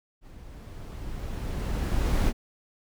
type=noise with level ramp; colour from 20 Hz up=brown; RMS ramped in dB=-47 to -21 dBFS; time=0.21-2.33 s; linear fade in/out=50 ms; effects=none

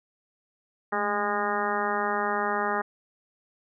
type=harmonic tone with a mistuned harmonic; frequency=205.3 Hz; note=G#3; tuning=20 cents flat; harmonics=1 / 2 / 3 / 4 / 5 / 6 / 7 / 8 / 9; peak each=-36 / -32 / -35 / -30 / -34 / -31 / -35 / -36 / -35 dBFS; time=0.92-2.82 s; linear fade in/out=10 ms; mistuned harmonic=1; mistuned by=+59 cents; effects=none

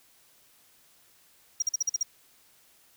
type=tone bursts; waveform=triangle; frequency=5700 Hz; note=F8; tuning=34 cents sharp; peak=-22 dBFS; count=7; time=1.6-2.031 s; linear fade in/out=5 ms; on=23 ms; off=45 ms; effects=white hiss -61 dBFS RMS until 2.96 s

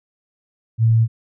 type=tone; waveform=sine; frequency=113.3 Hz; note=A#2; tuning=49 cents flat; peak=-11 dBFS; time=0.78-1.08 s; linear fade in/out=50 ms; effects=none

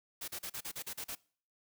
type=noise bursts; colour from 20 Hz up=white; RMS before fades=-41 dBFS; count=9; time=0.21-1.153 s; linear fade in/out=10 ms; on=71 ms; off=38 ms; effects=noise-tail reverb RT60 0.5 s tail -24 dB re dry

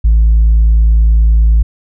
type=tone with tanh clipping; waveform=triangle; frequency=54.9 Hz; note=A1; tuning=3 cents flat; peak=-5 dBFS; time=0.04-1.63 s; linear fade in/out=10 ms; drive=6 dB; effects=none

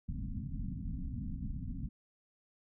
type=low-pass noise; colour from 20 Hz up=pink; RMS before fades=-39 dBFS; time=0.08-1.89 s; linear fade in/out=10 ms; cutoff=270 Hz; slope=96 dB/octave; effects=none

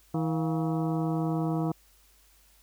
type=harmonic tone with a mistuned harmonic; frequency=160.7 Hz; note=E3; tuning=44 cents flat; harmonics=1 / 2 / 3 / 4 / 5 / 6 / 7 / 8; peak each=-28 / -30 / -38 / -37 / -43 / -43 / -45 / -47 dBFS; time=0.14-1.72 s; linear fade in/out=5 ms; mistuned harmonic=4; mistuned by=+140 cents; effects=added 50 Hz sine -62 dBFS peak until 2.62 s + white hiss -62 dBFS RMS until 2.62 s

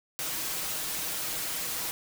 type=noise with comb filter; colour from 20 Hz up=white; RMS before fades=-33 dBFS; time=0.19-1.91 s; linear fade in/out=0 ms; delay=6.3 ms; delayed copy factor=+0.55; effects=none

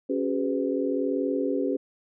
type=tone cluster; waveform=sine; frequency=276.3 / 378 / 418.9 / 503 Hz; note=C#4 / F#4 / G#4 / B4; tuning=-6 / +37 / +15 / +32 cents; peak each=-27 / -30 / -31 / -30 dBFS; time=0.09-1.77 s; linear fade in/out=10 ms; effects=none

